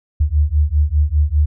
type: beating tone pair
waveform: sine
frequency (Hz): 72.2 / 77.2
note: D2 / D#2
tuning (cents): -29 / -13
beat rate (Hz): 5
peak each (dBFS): -15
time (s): 0.2-1.46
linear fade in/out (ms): 10
effects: none